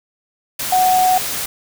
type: tone in noise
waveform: sine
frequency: 740 Hz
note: F#5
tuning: in tune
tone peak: -11 dBFS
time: 0.72-1.18 s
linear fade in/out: 5 ms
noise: white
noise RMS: -23 dBFS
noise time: 0.59-1.46 s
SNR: +9 dB
effects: none